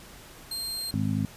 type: tone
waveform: sawtooth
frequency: 4186 Hz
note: C8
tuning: in tune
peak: -28 dBFS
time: 0.51-0.91 s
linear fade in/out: 5 ms
type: harmonic tone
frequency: 52.1 Hz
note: G#1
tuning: 6 cents sharp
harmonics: 2 / 3 / 4 / 5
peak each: -29 / -31 / -29 / -31 dBFS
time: 0.94-1.25 s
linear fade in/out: 0 ms
effects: pink hiss -48 dBFS RMS until 1.36 s + resampled to 32000 Hz